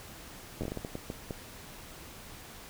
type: slowing click train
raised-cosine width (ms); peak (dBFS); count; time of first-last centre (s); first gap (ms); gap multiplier
2; -22; 11; 0.61-1.308; 10; 1.4
effects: pink hiss -48 dBFS RMS until 2.69 s